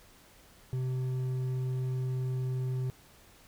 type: tone with hard clipping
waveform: sine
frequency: 128.6 Hz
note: C3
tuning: 30 cents flat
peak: -31 dBFS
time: 0.73-2.9 s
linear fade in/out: 0 ms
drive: 5 dB
effects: pink hiss -58 dBFS RMS until 3.47 s